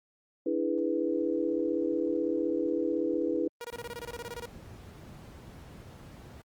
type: chord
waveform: sine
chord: E dominant seventh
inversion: third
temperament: equal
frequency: 293.7 / 329.6 / 415.3 / 493.9 Hz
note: D4 / E4 / G#4 / B4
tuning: 0 / 0 / 0 / 0 cents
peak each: -33 / -30 / -34 / -32 dBFS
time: 0.46-3.48 s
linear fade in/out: 5 ms
type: tone bursts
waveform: sawtooth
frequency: 476.2 Hz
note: A#4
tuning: 37 cents sharp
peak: -33 dBFS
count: 15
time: 3.61-4.456 s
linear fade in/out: 0 ms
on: 34 ms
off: 24 ms
type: noise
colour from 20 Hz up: brown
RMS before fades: -43 dBFS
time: 3.72-6.42 s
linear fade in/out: 5 ms
effects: high-pass 80 Hz 12 dB/octave + Opus 32 kbps